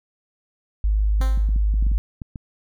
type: tone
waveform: sine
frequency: 51.91 Hz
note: G#1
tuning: in tune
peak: -16 dBFS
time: 0.84-1.98 s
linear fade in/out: 0 ms
type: clicks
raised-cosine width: 5 ms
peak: -20 dBFS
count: 10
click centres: 1.207 / 1.376 / 1.49 / 1.561 / 1.74 / 1.826 / 1.867 / 1.917 / 2.218 / 2.358 s
type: tone with exponential decay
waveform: 10% pulse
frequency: 261.6 Hz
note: C4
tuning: in tune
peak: -20 dBFS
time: 1.21-1.57 s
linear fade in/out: 2 ms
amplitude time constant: 77 ms
effects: none